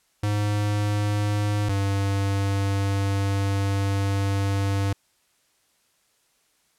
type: tone pair in turn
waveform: square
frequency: 103.83 / 98.78 Hz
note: G#2 / G2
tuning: 0 / +14 cents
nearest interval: minor second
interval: 86 cents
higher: first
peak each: -22 / -22 dBFS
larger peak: neither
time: 0.23-1.69 / 1.69-4.93 s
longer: second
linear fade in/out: 5 ms
effects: white hiss -66 dBFS RMS until 6.78 s + low-pass 11000 Hz 12 dB/octave